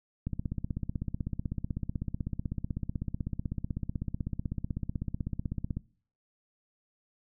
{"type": "click train", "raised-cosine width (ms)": 5, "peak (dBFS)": -20, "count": 89, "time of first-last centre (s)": [0.27, 5.77], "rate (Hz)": 16, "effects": ["noise-tail reverb RT60 0.5 s tail -22 dB re dry"]}